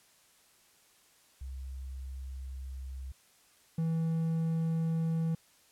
sine / triangle tone pair in turn, 66 / 163.08 Hz, C2 / E3, +16 / -18 cents, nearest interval octave + major third, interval 1566 cents, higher second, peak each -38 / -26 dBFS, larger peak second, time 1.41-3.12 / 3.78-5.35 s, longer first, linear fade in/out 5 ms, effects white hiss -64 dBFS RMS until 5.71 s + low-pass 12000 Hz 12 dB/octave

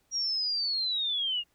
sine linear sweep, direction down, 5700 to 2794 Hz, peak -27 dBFS, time 0.11-1.44 s, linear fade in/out 50 ms, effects pink hiss -71 dBFS RMS until 1.54 s

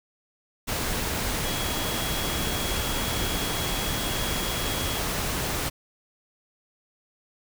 sine tone in noise, 3322 Hz, G#7, in tune, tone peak -35 dBFS, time 1.44-5 s, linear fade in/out 20 ms, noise pink, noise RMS -28 dBFS, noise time 0.67-5.7 s, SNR -10 dB, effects none

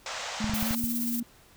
pink band-pass noise, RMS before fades -36 dBFS, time 0.06-0.75 s, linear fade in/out 2 ms, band 540 to 7500 Hz, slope 48 dB/octave
sine tone with pitch glide, 215.3 to 236.1 Hz, A3 to A#3, -37 to +22 cents, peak -29 dBFS, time 0.4-1.23 s, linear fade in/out 5 ms, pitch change +159 cents, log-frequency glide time 0.57-0.8 s
clicks, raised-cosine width 5 ms, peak -21 dBFS, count 6, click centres 0.443 / 0.496 / 0.537 / 0.627 / 0.709 / 0.84 s
violet noise with tremolo, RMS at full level -31 dBFS, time 0.54-1.2 s, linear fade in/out 5 ms, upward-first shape sine, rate 17 Hz, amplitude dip 45%
effects pink hiss -57 dBFS RMS until 1.56 s

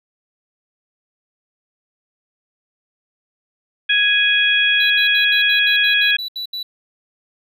harmonic tone, 830.6 Hz, G#5, in tune, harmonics 2 / 3 / 4, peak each -17 / -17 / -17 dBFS, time 3.89-6.17 s, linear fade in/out 10 ms
triangle tone bursts, 3951 Hz, B7, in tune, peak -22 dBFS, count 11, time 4.8-6.63 s, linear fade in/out 5 ms, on 100 ms, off 73 ms
effects none

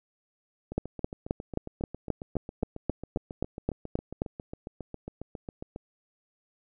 two click trains, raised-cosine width 2 ms, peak -24 / -13 dBFS, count 38 / 14, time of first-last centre 0.72-5.761 / 0.78-4.219 s, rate 7.34 / 3.78 Hz, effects none

